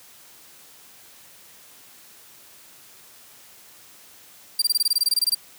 sawtooth tone bursts, 4722 Hz, D8, 9 cents sharp, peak -14 dBFS, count 15, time 4.59-5.348 s, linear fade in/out 5 ms, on 30 ms, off 22 ms, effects white hiss -49 dBFS RMS until 5.58 s + high-pass 80 Hz 12 dB/octave

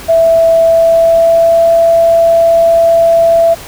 sine tone with pitch glide, 660 to 667.7 Hz, E5 to E5, +2 to +22 cents, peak -4 dBFS, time 0.08-3.55 s, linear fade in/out 20 ms, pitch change +20 cents, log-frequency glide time 0.6-1.63 s, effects pink hiss -29 dBFS RMS until 3.67 s

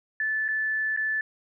sine tone with dropouts, 1746 Hz, A6, 14 cents flat, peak -24 dBFS, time 0.2-1.21 s, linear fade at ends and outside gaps 2 ms, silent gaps 0.481-0.486 / 0.964-0.973 s, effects none

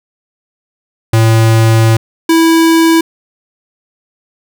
square tone pair in turn, 112.5 / 327.9 Hz, A2 / E4, +39 / -9 cents, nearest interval octave + perfect fifth, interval 1852 cents, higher second, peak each -6 dBFS, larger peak neither, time 1.13-1.97 / 2.29-3.01 s, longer first, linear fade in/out 5 ms, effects none

